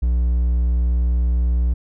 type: tone with hard clipping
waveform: triangle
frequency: 60.8 Hz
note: B1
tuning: 26 cents flat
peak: -16 dBFS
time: 0.02-1.74 s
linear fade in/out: 10 ms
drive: 6 dB
effects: none